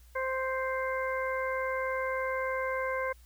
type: harmonic tone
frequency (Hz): 523.3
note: C5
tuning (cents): 0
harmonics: 1 / 2 / 3 / 4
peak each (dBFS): -32 / -35 / -37 / -38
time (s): 0.15-3.13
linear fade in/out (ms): 10
effects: added 60 Hz sine -53 dBFS peak until 3.25 s + white hiss -64 dBFS RMS until 3.25 s